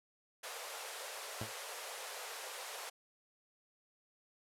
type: band-pass noise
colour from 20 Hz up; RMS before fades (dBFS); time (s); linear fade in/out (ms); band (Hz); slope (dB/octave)
pink; -46; 0.43-2.9; 10; 450 to 13000; 48
type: tone with exponential decay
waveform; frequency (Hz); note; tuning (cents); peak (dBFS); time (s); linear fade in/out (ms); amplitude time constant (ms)
sawtooth; 110; A2; 0; -33; 1.41-1.53; 5; 24
effects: none